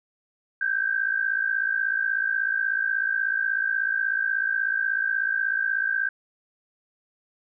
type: tone pair together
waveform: sine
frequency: 1548.6 / 1605 Hz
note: G6 / G6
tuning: -22 / +40 cents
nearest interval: minor second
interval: 62 cents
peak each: -25 dBFS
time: 0.61-6.09 s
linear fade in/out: 5 ms
effects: none